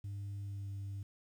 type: tone with pitch glide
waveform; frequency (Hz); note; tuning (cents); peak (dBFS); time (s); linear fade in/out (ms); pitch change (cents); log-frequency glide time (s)
sine; 100 to 98.85; G2 to G2; +35 to +15; -37; 0.04-1.03; 5; -20; 0.41-0.7
effects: tanh soft clip ceiling -38 dBFS + 11-bit